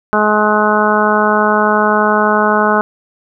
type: harmonic tone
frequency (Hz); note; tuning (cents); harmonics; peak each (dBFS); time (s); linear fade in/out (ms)
211.7; G#3; +33; 1 / 2 / 3 / 4 / 5 / 6 / 7; -17 / -17 / -17 / -17 / -17 / -17 / -17; 0.13-2.81; 0
effects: none